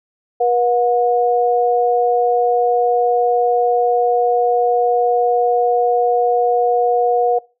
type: tone pair together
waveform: sine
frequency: 482.5 / 723 Hz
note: B4 / F#5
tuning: -40 / -40 cents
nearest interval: perfect fifth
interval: 700 cents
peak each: -15 dBFS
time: 0.4-7.39 s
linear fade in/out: 10 ms
effects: noise-tail reverb RT60 0.3 s tail -22 dB re dry